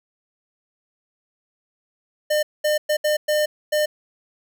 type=tone bursts at uneven times; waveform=square; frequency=604 Hz; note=D5; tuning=48 cents sharp; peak=-18 dBFS; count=6; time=2.3-2.43 / 2.64-2.78 / 2.89-2.97 / 3.04-3.17 / 3.28-3.46 / 3.72-3.86 s; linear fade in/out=10 ms; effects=none